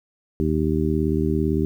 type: harmonic tone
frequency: 77.78 Hz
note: D#2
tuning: in tune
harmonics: 1 / 2 / 3 / 4 / 5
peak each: -25 / -25 / -25 / -25 / -25 dBFS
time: 0.4-1.65 s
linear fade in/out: 0 ms
effects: 9-bit